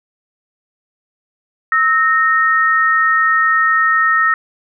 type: tone pair together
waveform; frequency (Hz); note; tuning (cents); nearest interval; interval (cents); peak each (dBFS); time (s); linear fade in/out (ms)
sine; 1299.9 / 1848; E6 / A#6; -25 / -16; tritone; 609; -13; 1.72-4.34; 2
effects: none